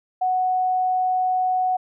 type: tone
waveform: sine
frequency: 740 Hz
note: F#5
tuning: in tune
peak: -18 dBFS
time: 0.21-1.77 s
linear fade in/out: 10 ms
effects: none